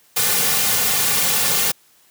white noise with comb filter, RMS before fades -18 dBFS, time 0.16-1.72 s, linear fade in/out 10 ms, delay 3.1 ms, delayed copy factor -1, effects white hiss -55 dBFS RMS until 2.1 s + high-pass 100 Hz 12 dB/octave

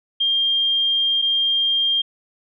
sine tone pair in turn, 3203 / 3203 Hz, G7 / G7, +37 / +37 cents, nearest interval unison, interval 0 cents, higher neither, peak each -16 dBFS, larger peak neither, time 0.2-1.22 / 1.22-2.02 s, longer first, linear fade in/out 10 ms, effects none

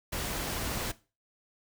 pink noise, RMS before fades -34 dBFS, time 0.12-0.92 s, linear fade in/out 10 ms, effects noise-tail reverb RT60 0.3 s tail -17 dB re dry

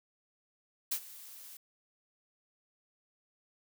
blue noise with ADSR envelope, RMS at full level -31 dBFS, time 0.91-1.57 s, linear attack 10 ms, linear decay 74 ms, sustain -19 dB, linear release 4 ms, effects none

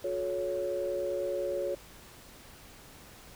sine tone cluster, 360.9 / 430.4 / 558 Hz, F#4 / A4 / C#5, -43 / -38 / +11 cents, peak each -35 / -37 / -31 dBFS, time 0.04-1.75 s, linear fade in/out 5 ms, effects tanh soft clip ceiling -21 dBFS + pink hiss -52 dBFS RMS until 3.35 s

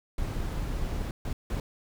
brown noise bursts at uneven times, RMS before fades -31 dBFS, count 3, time 0.18-1.11 / 1.25-1.33 / 1.5-1.6 s, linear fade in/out 2 ms, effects none

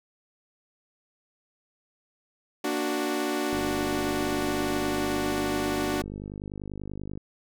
sawtooth chord, Bb augmented, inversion none, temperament equal, 233.1 / 293.7 / 370 Hz, Bb3 / D4 / F#4, 0 / 0 / 0 cents, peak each -31 / -25 / -26 dBFS, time 2.64-6.02 s, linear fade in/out 5 ms
click train, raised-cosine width 3 ms, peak -24 dBFS, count 184, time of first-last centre 3.53-7.175 s, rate 50.2 Hz
effects none

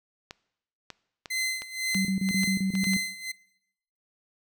clicks, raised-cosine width 0.2 ms, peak -21 dBFS, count 10, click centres 0.309 / 0.903 / 1.258 / 1.62 / 1.946 / 2.289 / 2.434 / 2.753 / 2.842 / 2.935 s
sawtooth tone with tremolo, 2058 Hz, C7, 29 cents flat, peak -22 dBFS, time 1.3-3.32 s, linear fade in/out 10 ms, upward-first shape sine, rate 2 Hz, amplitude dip 85%
sine tone bursts, 191 Hz, G3, 45 cents flat, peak -24 dBFS, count 8, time 1.95-2.967 s, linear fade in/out 2 ms, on 100 ms, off 31 ms
effects noise-tail reverb RT60 0.8 s tail -20 dB re dry

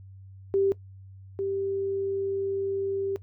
sine tone pair in turn, 392 / 392 Hz, G4 / G4, 0 / 0 cents, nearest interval unison, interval 0 cents, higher neither, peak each -20 / -26 dBFS, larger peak first, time 0.54-0.72 / 1.39-3.16 s, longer second, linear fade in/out 0 ms, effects noise-tail reverb RT60 0.1 s tail -18 dB re dry + added 96 Hz sine -44 dBFS peak until 3.22 s

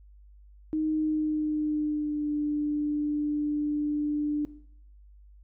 sine tone with pitch glide, 311.1 to 296.5 Hz, D#4 to D4, 0 to +17 cents, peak -25 dBFS, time 0.73-4.45 s, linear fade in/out 0 ms, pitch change -83 cents, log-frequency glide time 0.88-2.3 s, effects noise-tail reverb RT60 0.6 s tail -17 dB re dry + added 50 Hz sine -50 dBFS peak until 5.43 s

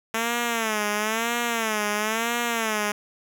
5% pulse tone with vibrato, 222.6 Hz, A3, 20 cents sharp, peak -12 dBFS, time 0.14-2.92 s, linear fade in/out 5 ms, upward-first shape sine, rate 1 Hz, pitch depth 120 cents each way, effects none

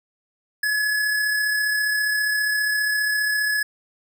square tone with amplitude modulation, 1700 Hz, G#6, 40 cents sharp, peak -19 dBFS, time 0.63-3.63 s, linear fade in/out 5 ms, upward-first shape sine, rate 34.9 Hz, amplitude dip 30%, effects none

